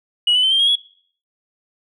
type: tone with pitch steps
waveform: sine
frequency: 2916 / 3000 / 3086 / 3174 / 3266 / 3359 Hz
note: F#7 / F#7 / G7 / G7 / G#7 / G#7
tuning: -26 / +23 / -28 / +21 / -30 / +19 cents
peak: -11 dBFS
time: 0.27-0.756 s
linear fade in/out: 5 ms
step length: 81 ms
effects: noise-tail reverb RT60 0.5 s tail -19 dB re dry + tanh soft clip ceiling -9 dBFS